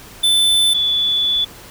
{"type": "tone pair in turn", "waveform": ["square", "sine"], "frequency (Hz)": [3520, 3454], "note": ["A7", "A7"], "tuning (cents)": [0, -33], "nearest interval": "unison", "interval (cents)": 33, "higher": "first", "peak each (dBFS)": [-12, -14], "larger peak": "first", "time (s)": [[0.23, 0.74], [0.74, 1.45]], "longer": "second", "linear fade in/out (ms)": 10, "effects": ["pink hiss -39 dBFS RMS until 1.7 s"]}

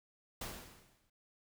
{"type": "noise with exponential decay", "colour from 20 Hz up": "pink", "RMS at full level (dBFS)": -40, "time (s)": [0.41, 1.1], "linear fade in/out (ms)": 5, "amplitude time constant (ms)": 150, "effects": ["noise-tail reverb RT60 0.1 s tail -26 dB re dry"]}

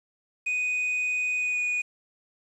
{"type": "tone with pitch glide", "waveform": "triangle", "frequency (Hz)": [2489, 2465], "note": ["D#7", "D#7"], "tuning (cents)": [0, -17], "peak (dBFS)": -23, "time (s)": [0.46, 1.82], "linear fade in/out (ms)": 10, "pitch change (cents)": -17, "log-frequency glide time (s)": [1.39, 1.6], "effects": ["resampled to 24000 Hz", "9-bit"]}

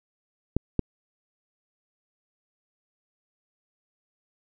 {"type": "clicks", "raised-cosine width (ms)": 3, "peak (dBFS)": -9, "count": 2, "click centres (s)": [0.566, 0.793], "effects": []}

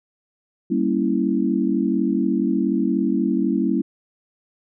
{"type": "chord", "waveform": "sine", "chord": "G diminished seventh", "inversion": "none", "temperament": "equal", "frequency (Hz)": [196, 233.1, 277.2, 329.6], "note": ["G3", "Bb3", "Db4", "Fb4"], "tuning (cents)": [0, 0, 0, 0], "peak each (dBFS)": -23, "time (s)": [0.7, 3.82], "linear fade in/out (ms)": 10, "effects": []}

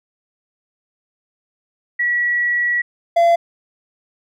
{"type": "tone pair in turn", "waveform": ["sine", "triangle"], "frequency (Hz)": [1932, 681.6], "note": ["B6", "F5"], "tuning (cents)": [-39, -42], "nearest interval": "octave + tritone", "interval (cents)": 1803, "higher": "first", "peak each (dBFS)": [-15, -8], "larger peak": "second", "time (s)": [[1.99, 2.82], [3.16, 3.36]], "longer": "first", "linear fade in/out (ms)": 10, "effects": []}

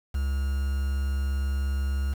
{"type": "tone with quantisation", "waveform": "triangle", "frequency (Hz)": 68.5, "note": "C#2", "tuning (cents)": -20, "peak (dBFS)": -22, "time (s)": [0.14, 2.14], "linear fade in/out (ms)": 10, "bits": 7, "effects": []}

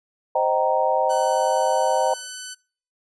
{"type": "chord", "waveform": "sine", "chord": "C minor seventh", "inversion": "none", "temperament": "equal with one note detuned", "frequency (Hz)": [523.3, 622.3, 773.2, 932.3], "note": ["C5", "Eb5", "G5", "Bb5"], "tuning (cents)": [0, 0, -24, 0], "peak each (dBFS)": -23, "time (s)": [0.35, 2.14], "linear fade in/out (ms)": 5}
{"type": "tone", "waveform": "5% pulse", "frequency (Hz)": 1504, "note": "F#6", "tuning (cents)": 28, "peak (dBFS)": -20, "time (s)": [1.09, 2.55], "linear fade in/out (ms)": 20}
{"effects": ["noise-tail reverb RT60 0.5 s tail -26 dB re dry", "resampled to 22050 Hz"]}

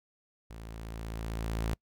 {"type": "tone with level ramp", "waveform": "sawtooth", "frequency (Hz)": 55.6, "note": "A1", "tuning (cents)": 19, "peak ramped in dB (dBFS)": [-40, -25], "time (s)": [0.5, 1.74], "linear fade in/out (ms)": 5, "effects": ["noise-tail reverb RT60 0.1 s tail -26 dB re dry"]}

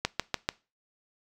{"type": "click train", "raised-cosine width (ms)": 0.2, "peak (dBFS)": -8, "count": 4, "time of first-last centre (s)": [0.05, 0.489], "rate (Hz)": 6.83, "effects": ["noise-tail reverb RT60 0.3 s tail -22 dB re dry"]}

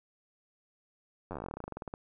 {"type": "slowing click train", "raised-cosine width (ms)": 1, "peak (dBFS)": -25, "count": 23, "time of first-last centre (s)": [1.31, 1.939], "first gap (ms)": 10, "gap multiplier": 1.09, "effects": []}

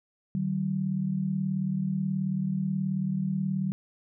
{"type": "tone pair together", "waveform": "sine", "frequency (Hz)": [152.16, 190.7], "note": ["D#3", "G3"], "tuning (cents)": [-38, -47], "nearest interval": "major third", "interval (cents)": 391, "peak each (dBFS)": [-31, -27], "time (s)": [0.35, 3.72], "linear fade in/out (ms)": 0, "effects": []}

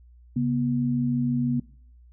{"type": "tone pair together", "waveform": "sine", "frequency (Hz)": [136, 242.3], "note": ["C#3", "B3"], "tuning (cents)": [-33, -33], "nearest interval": "minor seventh", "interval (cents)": 1000, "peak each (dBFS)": [-26, -23], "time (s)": [0.36, 1.6], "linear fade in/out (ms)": 5, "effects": ["noise-tail reverb RT60 0.6 s tail -22 dB re dry", "added 60 Hz sine -49 dBFS peak until 2.12 s"]}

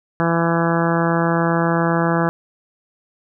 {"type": "harmonic tone", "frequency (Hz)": 167.5, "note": "E3", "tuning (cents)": 28, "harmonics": [1, 2, 3, 4, 5, 6, 7, 8, 9, 10], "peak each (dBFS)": [-19, -22, -24, -25, -26, -27, -27, -28, -29, -29], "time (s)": [0.2, 2.29], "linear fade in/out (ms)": 0, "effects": []}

